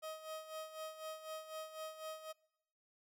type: tone with tremolo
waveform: 30% pulse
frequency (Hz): 630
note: D#5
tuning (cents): +21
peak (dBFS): -40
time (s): 0.02-2.33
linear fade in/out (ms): 20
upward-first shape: sine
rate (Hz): 4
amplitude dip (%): 70
effects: noise-tail reverb RT60 0.9 s tail -24 dB re dry